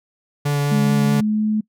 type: tone with vibrato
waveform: 45% pulse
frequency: 144.1 Hz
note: D3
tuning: 33 cents flat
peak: -17 dBFS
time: 0.45-1.21 s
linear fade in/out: 10 ms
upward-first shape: triangle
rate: 4.7 Hz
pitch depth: 12 cents each way
type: tone with pitch glide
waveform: sine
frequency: 210 to 214.5 Hz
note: G#3 to A3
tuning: +19 to -44 cents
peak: -16 dBFS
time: 0.71-1.61 s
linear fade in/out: 10 ms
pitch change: +37 cents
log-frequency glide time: 0.83-1.44 s
effects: noise-tail reverb RT60 0.1 s tail -23 dB re dry